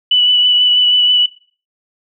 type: tone with vibrato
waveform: sine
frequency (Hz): 2966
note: F#7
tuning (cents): +4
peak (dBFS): -8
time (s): 0.11-1.26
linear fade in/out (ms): 5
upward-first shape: triangle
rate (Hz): 6.2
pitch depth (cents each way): 19
effects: noise-tail reverb RT60 0.4 s tail -20 dB re dry